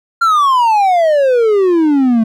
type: exponential sweep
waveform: triangle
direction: down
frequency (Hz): 1396.9 to 217.9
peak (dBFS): -6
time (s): 0.21-2.24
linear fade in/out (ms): 10
effects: none